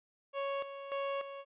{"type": "tone with tremolo", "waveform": "30% pulse", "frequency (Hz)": 554.4, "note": "C#5", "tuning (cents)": 0, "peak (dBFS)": -31, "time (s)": [0.33, 1.45], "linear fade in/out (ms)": 50, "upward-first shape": "square", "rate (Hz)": 1.7, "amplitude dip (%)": 65, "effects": ["resampled to 8000 Hz"]}